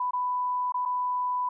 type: tone with dropouts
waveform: sine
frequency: 994 Hz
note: B5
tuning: 11 cents sharp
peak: -25 dBFS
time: 0-1.49 s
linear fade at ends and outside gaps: 5 ms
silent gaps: 0.109-0.133 / 0.722-0.742 / 0.853-0.857 s
effects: none